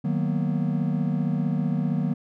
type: chord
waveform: triangle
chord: B major seventh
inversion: first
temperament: just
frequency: 154.34 / 185.21 / 231.5 / 246.9 Hz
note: D#3 / F#3 / A#3 / B3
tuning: -14 / +2 / -12 / 0 cents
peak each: -24 / -25 / -27 / -29 dBFS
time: 0.04-2.14 s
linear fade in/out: 10 ms
effects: none